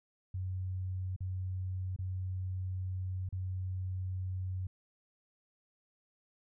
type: tone with dropouts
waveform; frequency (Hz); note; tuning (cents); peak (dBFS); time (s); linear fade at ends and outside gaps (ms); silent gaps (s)
sine; 92.9; F#2; +7; -34; 0.34-4.67; 5; 1.163-1.205 / 1.963-1.988 / 3.29-3.325
effects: none